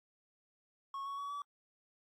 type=tone with pitch steps; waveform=triangle; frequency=1098 / 1114 / 1130.2 / 1146.6 Hz; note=C#6 / C#6 / C#6 / D6; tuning=-17 / +8 / +33 / -42 cents; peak=-37 dBFS; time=0.94-1.42 s; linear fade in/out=2 ms; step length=120 ms; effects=AAC 64 kbps